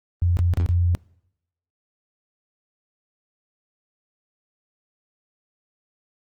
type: tone with dropouts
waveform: sine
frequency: 87.31 Hz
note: F2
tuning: in tune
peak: -16 dBFS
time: 0.22-0.95 s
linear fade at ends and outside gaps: 0 ms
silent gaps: 0.37-0.39 / 0.537-0.573 / 0.662-0.689 s
effects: noise-tail reverb RT60 0.8 s tail -25 dB re dry + Opus 24 kbps